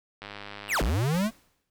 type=click train; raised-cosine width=0.3 ms; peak=-23 dBFS; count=70; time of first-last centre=0.22-0.896 s; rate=102 Hz
type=linear two-way sweep; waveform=square; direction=down then up; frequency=3067 to 42.65 to 231.2 Hz; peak=-24 dBFS; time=0.68-1.31 s; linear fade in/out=50 ms; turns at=0.82 s
type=noise with exponential decay; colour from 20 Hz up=pink; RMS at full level=-42 dBFS; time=1.14-1.7 s; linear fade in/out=2 ms; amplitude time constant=120 ms
effects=none